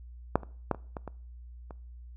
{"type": "clicks", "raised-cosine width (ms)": 1, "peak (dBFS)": [-8, -29, -12, -27, -22, -24, -29], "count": 7, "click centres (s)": [0.356, 0.433, 0.713, 0.747, 0.968, 1.077, 1.708], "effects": ["noise-tail reverb RT60 0.5 s tail -23 dB re dry", "added 60 Hz sine -44 dBFS peak until 2.16 s"]}